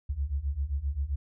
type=beating tone pair; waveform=sine; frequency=66 / 73.6 Hz; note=C2 / D2; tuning=+16 / +4 cents; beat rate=7.6 Hz; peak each=-32 / -30 dBFS; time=0.09-1.16 s; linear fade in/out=10 ms; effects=none